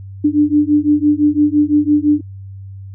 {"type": "beating tone pair", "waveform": "sine", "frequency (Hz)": [293.7, 299.6], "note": ["D4", "D4"], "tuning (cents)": [0, 35], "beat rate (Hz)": 5.9, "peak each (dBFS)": -13, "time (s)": [0.24, 2.21], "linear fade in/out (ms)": 10, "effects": ["added 97 Hz sine -29 dBFS peak until 2.94 s"]}